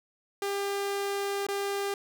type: tone with dropouts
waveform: sawtooth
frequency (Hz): 399.4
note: G4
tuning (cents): +32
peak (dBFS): -25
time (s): 0.42-1.94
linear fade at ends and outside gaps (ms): 2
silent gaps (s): 1.467-1.486
effects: none